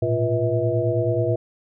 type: tone cluster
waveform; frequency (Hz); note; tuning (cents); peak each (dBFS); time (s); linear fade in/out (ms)
sine; 110.3 / 119.6 / 347.5 / 484.1 / 643; A2 / A#2 / F4 / B4 / E5; +5 / +45 / -9 / -35 / -43; -25; 0.02-1.36; 5
effects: none